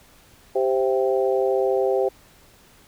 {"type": "harmonic tone with a mistuned harmonic", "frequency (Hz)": 130.81, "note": "C3", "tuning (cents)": 0, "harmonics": [3, 4, 5, 6], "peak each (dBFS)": [-21, -22, -28, -29], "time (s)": [0.55, 2.09], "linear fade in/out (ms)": 10, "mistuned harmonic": 5, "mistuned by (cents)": 34, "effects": ["pink hiss -53 dBFS RMS until 2.87 s"]}